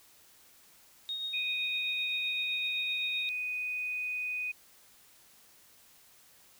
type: tone with tremolo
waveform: sine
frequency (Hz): 3729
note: A#7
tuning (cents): 0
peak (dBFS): -32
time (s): 1.09-3.29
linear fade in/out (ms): 0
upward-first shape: triangle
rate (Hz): 7.8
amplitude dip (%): 40
type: tone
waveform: sine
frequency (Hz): 2489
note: D#7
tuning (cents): 0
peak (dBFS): -32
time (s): 1.33-4.52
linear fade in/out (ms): 10
effects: white hiss -60 dBFS RMS until 6.59 s